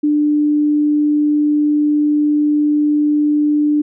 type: tone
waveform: sine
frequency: 297.2 Hz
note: D4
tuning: 21 cents sharp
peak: -11 dBFS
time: 0.03-3.82 s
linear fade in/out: 10 ms
effects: none